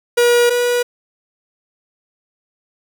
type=tone pair in turn; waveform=45% pulse; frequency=480 / 485.9 Hz; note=B4 / B4; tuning=-49 / -28 cents; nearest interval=unison; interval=21 cents; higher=second; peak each=-10 / -14 dBFS; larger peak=first; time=0.17-0.5 / 0.5-0.83 s; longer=neither; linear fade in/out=10 ms; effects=none